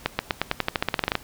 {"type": "accelerating click train", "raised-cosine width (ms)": 0.3, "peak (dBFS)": -5, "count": 16, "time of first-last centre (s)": [0.06, 1.153], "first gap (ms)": 130, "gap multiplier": 0.91, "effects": ["pink hiss -47 dBFS RMS until 1.23 s"]}